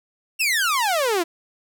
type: exponential sweep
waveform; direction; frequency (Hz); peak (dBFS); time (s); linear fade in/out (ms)
sawtooth; down; 2794 to 322.3; -15; 0.39-1.24; 20
effects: none